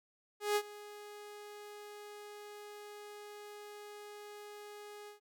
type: tone with ADSR envelope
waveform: sawtooth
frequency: 415.3 Hz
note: G#4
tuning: in tune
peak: -24 dBFS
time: 0.4-5.2 s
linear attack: 160 ms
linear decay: 60 ms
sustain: -20 dB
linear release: 120 ms
effects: none